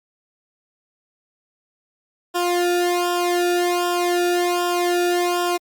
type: tone with flanger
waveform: sawtooth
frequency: 352.3 Hz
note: F4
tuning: 15 cents sharp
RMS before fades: -20 dBFS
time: 2.34-5.58 s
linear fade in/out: 20 ms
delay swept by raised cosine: 0.47 to 0.97 ms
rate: 1.3 Hz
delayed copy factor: -0.95
effects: Opus 48 kbps